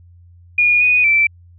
sine tone with pitch steps, 2437 / 2477 / 2332 Hz, D#7 / D#7 / D7, -37 / -8 / -13 cents, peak -10 dBFS, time 0.58-1.27 s, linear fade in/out 5 ms, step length 230 ms, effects added 87 Hz sine -42 dBFS peak until 1.58 s

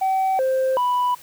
sine tone with pitch steps, 764 / 524 / 988 Hz, G5 / C5 / B5, -45 / +2 / 0 cents, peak -15 dBFS, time 0.01-1.15 s, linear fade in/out 10 ms, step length 380 ms, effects tanh soft clip ceiling -16 dBFS + white hiss -46 dBFS RMS until 1.22 s

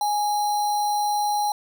sine tone with sample-and-hold, 830.6 Hz, G#5, in tune, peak -20 dBFS, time 0.01-1.52 s, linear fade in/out 2 ms, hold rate 4900 Hz, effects none

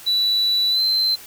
sine tone with pitch glide, 3951 to 4100 Hz, B7 to C8, 0 to -36 cents, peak -14 dBFS, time 0.06-1.16 s, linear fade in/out 20 ms, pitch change +64 cents, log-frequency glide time 0.7-0.81 s, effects tanh soft clip ceiling -14 dBFS + white hiss -41 dBFS RMS until 1.26 s

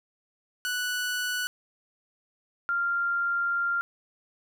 sawtooth / sine tone pair in turn, 1480 / 1391.7 Hz, F#6 / F6, 0 / -6 cents, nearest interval minor second, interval 106 cents, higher first, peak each -24 dBFS, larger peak neither, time 0.65-1.47 / 2.69-3.81 s, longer second, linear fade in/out 0 ms, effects none

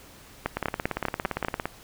two click trains, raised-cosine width 0.5 ms, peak -10 / -12 dBFS, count 6 / 20, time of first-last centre 0.46-1.448 / 0.57-1.656 s, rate 5.06 / 17.5 Hz, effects pink hiss -50 dBFS RMS until 1.83 s

